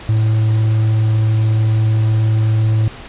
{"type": "tone", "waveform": "triangle", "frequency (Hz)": 109.7, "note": "A2", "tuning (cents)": -5, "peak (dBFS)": -9, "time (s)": [0.09, 2.88], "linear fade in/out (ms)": 0, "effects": ["pink hiss -34 dBFS RMS until 3.08 s", "resampled to 8000 Hz"]}